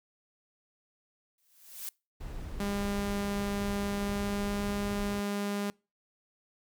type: noise with exponential growth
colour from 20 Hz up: blue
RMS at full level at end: -36 dBFS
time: 1.38-1.89 s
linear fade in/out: 2 ms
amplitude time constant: 110 ms
type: noise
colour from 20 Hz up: brown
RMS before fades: -40 dBFS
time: 2.2-5.2 s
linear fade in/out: 10 ms
type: tone with pitch glide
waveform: sawtooth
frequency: 201.6 to 202.9 Hz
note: G3 to G#3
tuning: +49 to -40 cents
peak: -27 dBFS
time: 2.6-5.7 s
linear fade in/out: 0 ms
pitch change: +11 cents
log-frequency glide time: 3.98-4.63 s
effects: noise-tail reverb RT60 0.3 s tail -26 dB re dry